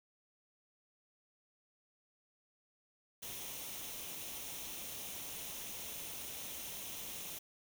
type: noise with comb filter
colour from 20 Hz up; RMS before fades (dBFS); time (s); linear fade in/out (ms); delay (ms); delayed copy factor
white; -45; 3.22-7.39; 10; 0.32; +0.5
effects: none